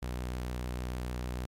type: tone with vibrato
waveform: sawtooth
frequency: 61.74 Hz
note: B1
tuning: in tune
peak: -30 dBFS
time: 0.02-1.46 s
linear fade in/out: 10 ms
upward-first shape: sine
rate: 6.7 Hz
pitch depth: 15 cents each way
effects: MP3 64 kbps